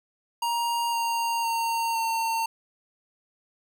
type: tone with pitch steps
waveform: square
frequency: 939 / 928.8 / 918.6 / 908.6 Hz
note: A#5 / A#5 / A#5 / A#5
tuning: +12 / -7 / -26 / -45 cents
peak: -25 dBFS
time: 0.42-2.46 s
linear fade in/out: 5 ms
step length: 510 ms
effects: none